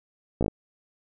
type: slowing click train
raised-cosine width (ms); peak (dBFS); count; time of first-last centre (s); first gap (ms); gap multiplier
2; -12; 5; 0.41-0.481; 16; 1.07
effects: none